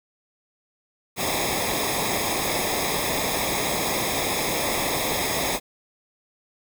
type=noise with comb filter; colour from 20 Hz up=pink; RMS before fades=-25 dBFS; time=1.16-5.6 s; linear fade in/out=50 ms; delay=0.68 ms; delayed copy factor=-0.8; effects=none